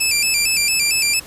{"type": "tone with vibrato", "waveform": "15% pulse", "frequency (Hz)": 2489, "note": "D#7", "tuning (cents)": 0, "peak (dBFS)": -8, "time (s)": [0, 1.2], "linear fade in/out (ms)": 10, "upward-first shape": "square", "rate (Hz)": 4.4, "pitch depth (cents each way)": 83, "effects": ["pink hiss -39 dBFS RMS until 1.26 s", "resampled to 32000 Hz"]}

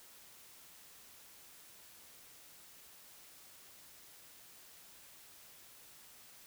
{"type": "silence", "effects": ["white hiss -58 dBFS RMS until 6.46 s"]}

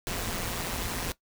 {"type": "noise with amplitude modulation", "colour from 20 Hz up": "pink", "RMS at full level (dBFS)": -30, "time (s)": [0.07, 1.12], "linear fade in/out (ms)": 0, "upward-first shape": "sine", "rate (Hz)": 175, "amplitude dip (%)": 60, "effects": ["noise-tail reverb RT60 0.1 s tail -17 dB re dry"]}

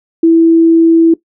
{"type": "tone", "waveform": "sine", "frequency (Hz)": 329.6, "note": "E4", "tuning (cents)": 0, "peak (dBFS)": -3, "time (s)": [0.23, 1.14], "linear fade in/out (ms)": 5, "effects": ["noise-tail reverb RT60 0.1 s tail -17 dB re dry"]}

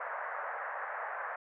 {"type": "band-pass noise", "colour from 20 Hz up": "white", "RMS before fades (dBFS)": -39, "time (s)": [0, 1.36], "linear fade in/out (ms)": 5, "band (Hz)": [530, 1800], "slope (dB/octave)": 48, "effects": []}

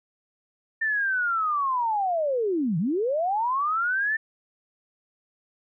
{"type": "linear two-way sweep", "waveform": "sine", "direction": "down then up", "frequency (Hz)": [1800, 150.4, 1800], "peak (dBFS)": -22, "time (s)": [0.81, 4.17], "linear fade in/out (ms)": 10, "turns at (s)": 2.78, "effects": []}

